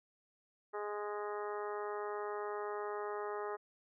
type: harmonic tone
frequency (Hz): 207.7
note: G#3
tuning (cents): 0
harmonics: 2 / 3 / 4 / 5 / 6 / 7 / 8 / 9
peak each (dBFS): -40 / -48 / -45 / -48 / -46 / -55 / -56 / -54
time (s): 0.73-3.57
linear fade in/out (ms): 20
effects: none